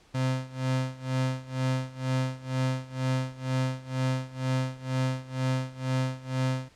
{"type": "tone with tremolo", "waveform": "35% pulse", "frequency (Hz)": 130, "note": "C3", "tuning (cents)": -11, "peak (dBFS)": -22, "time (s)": [0.14, 6.69], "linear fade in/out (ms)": 10, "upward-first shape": "sine", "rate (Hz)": 2.1, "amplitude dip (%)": 90, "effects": ["pink hiss -59 dBFS RMS until 6.75 s", "low-pass 7000 Hz 12 dB/octave"]}